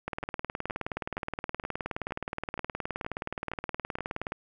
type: two click trains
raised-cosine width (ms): 0.5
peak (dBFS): -17 / -23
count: 82 / 9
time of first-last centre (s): 0.08-4.321 / 0.23-3.986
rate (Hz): 19.1 / 2.13
effects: none